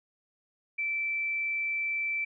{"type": "tone", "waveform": "sine", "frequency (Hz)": 2329, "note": "D7", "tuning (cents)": -15, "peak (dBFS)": -28, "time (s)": [0.78, 2.25], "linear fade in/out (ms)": 10, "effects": []}